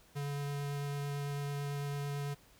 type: tone with vibrato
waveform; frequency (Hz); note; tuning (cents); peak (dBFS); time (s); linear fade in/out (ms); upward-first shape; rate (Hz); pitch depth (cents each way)
square; 142.7; D3; -49; -36; 0.15-2.35; 20; sine; 9; 8
effects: added 50 Hz sine -70 dBFS peak until 2.59 s + pink hiss -63 dBFS RMS until 2.59 s